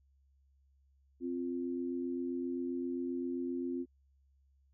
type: tone pair together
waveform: sine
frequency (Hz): 261.6 / 349.2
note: C4 / F4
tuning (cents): 0 / 0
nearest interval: perfect fourth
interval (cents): 500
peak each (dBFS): -36 / -38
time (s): 1.2-3.86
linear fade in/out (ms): 50
effects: added 68 Hz sine -66 dBFS peak until 4.73 s